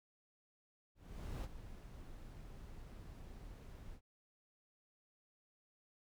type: noise with ADSR envelope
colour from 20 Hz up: brown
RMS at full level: -41 dBFS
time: 0.95-4.01 s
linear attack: 490 ms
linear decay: 29 ms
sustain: -11 dB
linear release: 75 ms
effects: none